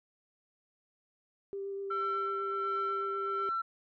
sine tone with vibrato, 394.9 Hz, G4, 13 cents sharp, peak -35 dBFS, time 1.53-3.49 s, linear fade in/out 0 ms, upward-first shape sine, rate 8.1 Hz, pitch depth 10 cents each way
sine tone with tremolo, 1346 Hz, E6, 36 cents sharp, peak -29 dBFS, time 1.9-3.62 s, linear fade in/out 10 ms, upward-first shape sine, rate 1.4 Hz, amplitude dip 35%
effects tanh soft clip ceiling -26 dBFS

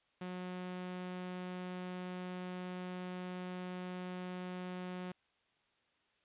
sawtooth tone, 181.7 Hz, F#3, 31 cents flat, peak -37 dBFS, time 0.21-5.12 s, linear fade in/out 5 ms, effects white hiss -75 dBFS RMS until 6.24 s + resampled to 8000 Hz

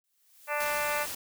blue noise with exponential growth, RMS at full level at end -40 dBFS, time 0.04-0.64 s, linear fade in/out 0 ms, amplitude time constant 130 ms
harmonic tone, 294.9 Hz, D4, 7 cents sharp, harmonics 2 / 3 / 4 / 5 / 6 / 7 / 8 / 9, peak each -33 / -35 / -36 / -37 / -38 / -38 / -39 / -40 dBFS, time 0.47-1.07 s, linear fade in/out 50 ms
white noise, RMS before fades -37 dBFS, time 0.6-1.15 s, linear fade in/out 5 ms
effects none

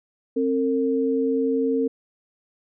sine tone pair together, 266.4 / 455.1 Hz, C4 / A#4, +31 / -42 cents, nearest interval major sixth, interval 927 cents, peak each -22 / -22 dBFS, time 0.36-1.88 s, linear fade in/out 10 ms, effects none

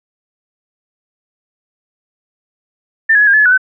sine tone with pitch steps, 1788 / 1675 / 1696 / 1612 / 1724 / 1707 / 1477 / 1519 Hz, A6 / G#6 / G#6 / G6 / A6 / G#6 / F#6 / F#6, +27 / +14 / +36 / +48 / -36 / +47 / -3 / +45 cents, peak -6 dBFS, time 3.09-3.578 s, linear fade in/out 10 ms, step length 61 ms, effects none

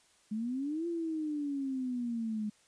sine exponential two-way sweep, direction up then down, 208.6 to 344.4 to 208.6 Hz, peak -32 dBFS, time 0.31-2.5 s, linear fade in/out 10 ms, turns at 0.87 s, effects white hiss -66 dBFS RMS until 2.67 s + resampled to 22050 Hz

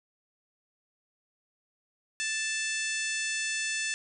harmonic tone, 880 Hz, A5, in tune, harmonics 2 / 3 / 4 / 5 / 6 / 7 / 8 / 9 / 10, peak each -34 / -34 / -40 / -42 / -41 / -39 / -41 / -42 / -42 dBFS, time 2.2-3.94 s, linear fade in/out 0 ms, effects none

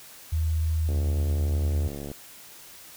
sine tone, 79.8 Hz, D#2, 44 cents sharp, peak -22 dBFS, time 0.32-1.88 s, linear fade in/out 10 ms
click train, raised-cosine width 2 ms, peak -23 dBFS, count 88, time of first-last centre 0.89-2.115 s, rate 71 Hz
effects white hiss -47 dBFS RMS until 2.96 s

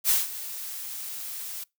blue noise with ADSR envelope, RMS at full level -20 dBFS, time 0.04-1.64 s, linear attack 58 ms, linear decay 170 ms, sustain -16 dB, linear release 8 ms, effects noise-tail reverb RT60 0.2 s tail -24 dB re dry

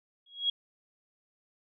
sine tone with exponential growth, 3307 Hz, G#7, 8 cents flat, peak -22 dBFS, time 0.26-0.5 s, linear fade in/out 5 ms, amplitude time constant 51 ms, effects none

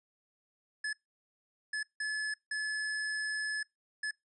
square tone bursts at uneven times, 1718 Hz, A6, 42 cents flat, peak -33 dBFS, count 5, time 0.84-0.93 / 1.73-1.83 / 2-2.34 / 2.51-3.63 / 4.03-4.11 s, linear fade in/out 5 ms, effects noise-tail reverb RT60 0.2 s tail -26 dB re dry + resampled to 22050 Hz

